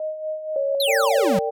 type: tone with tremolo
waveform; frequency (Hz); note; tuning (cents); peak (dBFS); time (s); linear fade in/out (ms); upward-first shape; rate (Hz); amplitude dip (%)
sine; 622.3; D#5; 0; -23; 0-0.75; 2; sine; 4.2; 60
type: tone with pitch glide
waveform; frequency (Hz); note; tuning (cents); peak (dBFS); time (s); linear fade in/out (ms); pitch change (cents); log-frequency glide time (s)
sine; 554.4 to 563.4; C#5 to C#5; 0 to +28; -20; 0.56-1.39; 2; +28; 0.74-1.28
type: exponential sweep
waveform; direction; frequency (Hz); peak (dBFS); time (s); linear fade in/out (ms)
square; down; 4274 to 168.1; -21; 0.8-1.39; 2
type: chord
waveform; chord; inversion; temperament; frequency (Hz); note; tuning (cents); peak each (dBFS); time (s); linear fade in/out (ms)
sine; G minor; first; equal with one note detuned; 456.3 / 587.3 / 784; Bb4 / D5 / G5; -37 / 0 / 0; -24 / -27 / -27; 0.87-1.51; 20
effects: none